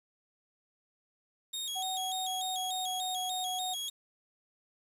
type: tone with vibrato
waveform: sawtooth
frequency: 3506 Hz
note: A7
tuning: 7 cents flat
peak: -32 dBFS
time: 1.53-3.9 s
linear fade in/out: 10 ms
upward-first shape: square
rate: 3.4 Hz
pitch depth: 97 cents each way
type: tone with pitch glide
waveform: sine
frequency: 753 to 739.2 Hz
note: F#5 to F#5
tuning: +30 to -2 cents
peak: -35 dBFS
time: 1.75-3.75 s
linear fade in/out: 20 ms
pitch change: -32 cents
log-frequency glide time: 1.91-3.25 s
effects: resampled to 32000 Hz + 9-bit